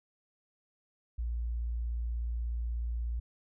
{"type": "tone", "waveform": "sine", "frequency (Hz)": 58.3, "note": "A#1", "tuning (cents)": 1, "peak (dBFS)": -31, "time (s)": [1.18, 3.2], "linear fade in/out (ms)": 10, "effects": []}